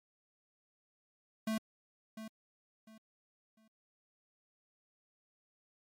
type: tone with echo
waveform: square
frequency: 220 Hz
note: A3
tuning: in tune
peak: -33 dBFS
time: 1.47-1.58 s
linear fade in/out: 5 ms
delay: 700 ms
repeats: 3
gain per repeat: -11 dB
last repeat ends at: 3.68 s
effects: MP3 64 kbps